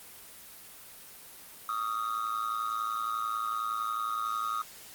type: tone with amplitude modulation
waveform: triangle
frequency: 1244.5 Hz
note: D#6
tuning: in tune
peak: -24 dBFS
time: 1.69-4.62 s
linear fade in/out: 2 ms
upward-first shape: sine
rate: 111 Hz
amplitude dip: 90%
effects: white hiss -49 dBFS RMS until 4.94 s + Opus 24 kbps